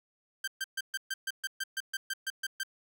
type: tone bursts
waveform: sawtooth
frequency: 1568 Hz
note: G6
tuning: in tune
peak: -28 dBFS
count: 14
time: 0.44-2.634 s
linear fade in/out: 5 ms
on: 36 ms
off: 130 ms
effects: none